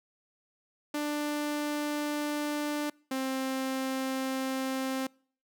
sawtooth tone pair in turn, 295.7 / 264 Hz, D4 / C4, +12 / +16 cents, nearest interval major second, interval 196 cents, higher first, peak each -26 dBFS, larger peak neither, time 0.94-2.9 / 3.11-5.07 s, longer neither, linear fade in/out 5 ms, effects noise-tail reverb RT60 0.5 s tail -26 dB re dry

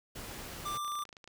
pink noise, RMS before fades -44 dBFS, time 0.15-0.78 s, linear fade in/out 10 ms
square tone, 1183 Hz, D6, 12 cents sharp, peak -35 dBFS, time 0.65-1.04 s, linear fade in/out 10 ms
clicks, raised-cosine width 0.2 ms, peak -33 dBFS, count 12, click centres 0.847 / 0.879 / 0.92 / 0.954 / 0.99 / 1.023 / 1.053 / 1.091 / 1.128 / 1.168 / 1.242 / 1.276 s
effects none

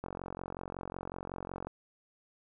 click train, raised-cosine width 1 ms, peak -25 dBFS, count 75, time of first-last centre 0.04-1.67 s, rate 45.4 Hz, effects none

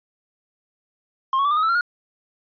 triangle tone with pitch steps, 1063 / 1109.4 / 1157.9 / 1208.4 / 1261.2 / 1316.3 / 1373.8 / 1433.8 Hz, C6 / C#6 / D6 / D6 / D#6 / E6 / F6 / F6, +27 / +1 / -25 / +49 / +23 / -3 / -29 / +45 cents, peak -15 dBFS, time 1.33-1.81 s, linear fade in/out 2 ms, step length 60 ms, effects resampled to 11025 Hz

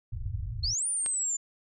white low-pass noise, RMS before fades -34 dBFS, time 0.12-0.74 s, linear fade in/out 10 ms, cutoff 110 Hz, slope 48 dB/octave
sine exponential two-way sweep, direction up then down, 4174 to 9470 to 7070 Hz, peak -27 dBFS, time 0.63-1.37 s, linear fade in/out 10 ms, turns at 0.87 s
click, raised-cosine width 0.2 ms, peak -20 dBFS, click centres 1.062 s
effects none

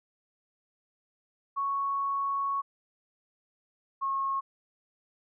sine tone pair in turn, 1108.7 / 1087.8 Hz, C#6 / C#6, 0 / -33 cents, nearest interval unison, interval 33 cents, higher first, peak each -27 dBFS, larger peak neither, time 1.56-2.62 / 4.01-4.41 s, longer first, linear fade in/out 20 ms, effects none

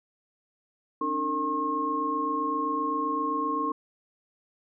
sine tone cluster, 274.9 / 302.6 / 455.2 / 1077 Hz, C#4 / D#4 / A#4 / C6, -14 / -48 / -41 / +50 cents, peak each -36 / -32 / -35 / -27 dBFS, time 1.01-3.72 s, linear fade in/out 5 ms, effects none

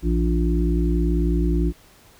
harmonic tone with a mistuned harmonic, 58.27 Hz, A#1, in tune, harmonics 1 / 3 / 5 / 6, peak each -19 / -24 / -26 / -27 dBFS, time 0.02-1.73 s, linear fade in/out 50 ms, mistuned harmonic 3, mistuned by -60 cents, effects pink hiss -52 dBFS RMS until 2.19 s

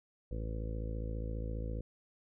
harmonic tone, 54.8 Hz, A1, 6 cents flat, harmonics 1 / 2 / 3 / 4 / 5 / 6 / 7 / 8 / 9 / 10, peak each -37 / -42 / -50 / -49 / -51 / -52 / -58 / -54 / -48 / -56 dBFS, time 0.31-1.81 s, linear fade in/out 5 ms, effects none

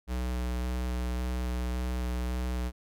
square tone with vibrato, 61.74 Hz, B1, in tune, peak -30 dBFS, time 0.07-2.72 s, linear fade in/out 50 ms, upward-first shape square, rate 1.8 Hz, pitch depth 11 cents each way, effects none

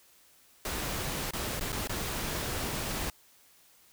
pink noise with dropouts, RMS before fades -34 dBFS, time 0.65-3.1 s, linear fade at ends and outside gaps 2 ms, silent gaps 1.309-1.334 / 1.596-1.609 / 1.721-1.727 / 1.874-1.894 s, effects white hiss -61 dBFS RMS until 3.92 s

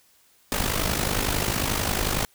pink noise with amplitude modulation, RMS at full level -22 dBFS, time 0.52-2.25 s, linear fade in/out 0 ms, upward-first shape sine, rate 51.1 Hz, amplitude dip 70%, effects white hiss -60 dBFS RMS until 2.34 s

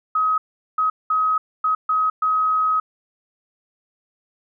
sine tone bursts at uneven times, 1268 Hz, D#6, 32 cents sharp, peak -16 dBFS, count 6, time 0.15-0.38 / 0.78-0.9 / 1.1-1.38 / 1.64-1.75 / 1.89-2.1 / 2.22-2.8 s, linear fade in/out 5 ms, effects none

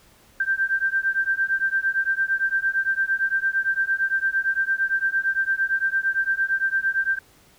sine beating tone pair, 1568 / 1576.8 Hz, G6 / G6, 0 / +10 cents, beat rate 8.8 Hz, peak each -23 dBFS, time 0.4-7.19 s, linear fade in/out 5 ms, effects pink hiss -55 dBFS RMS until 7.58 s

